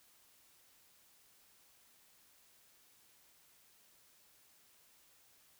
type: silence
effects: white hiss -67 dBFS RMS until 5.59 s